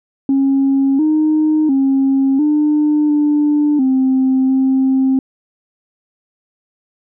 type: tone with pitch steps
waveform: sine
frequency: 272.4 / 308.9 / 270.3 / 299.9 / 296 / 262.3 / 264.7 Hz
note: C#4 / D#4 / C#4 / D4 / D4 / C4 / C4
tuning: -30 / -12 / -44 / +36 / +14 / +4 / +20 cents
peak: -9 dBFS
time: 0.29-5.19 s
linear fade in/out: 2 ms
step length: 700 ms
effects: tanh soft clip ceiling -7 dBFS